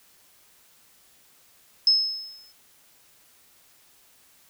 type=tone with exponential decay; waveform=sine; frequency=5190 Hz; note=E8; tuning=28 cents flat; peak=-13 dBFS; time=1.87-2.52 s; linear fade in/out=2 ms; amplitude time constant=140 ms; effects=white hiss -58 dBFS RMS until 4.49 s